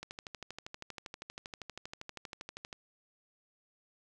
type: click train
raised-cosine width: 0.2 ms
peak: -25 dBFS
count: 35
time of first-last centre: 0.03-2.728 s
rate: 12.6 Hz
effects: none